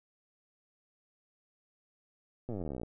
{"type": "slowing click train", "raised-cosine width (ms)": 2, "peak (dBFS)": -26, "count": 29, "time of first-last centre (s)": [2.49, 2.833], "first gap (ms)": 8, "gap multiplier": 1.03, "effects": []}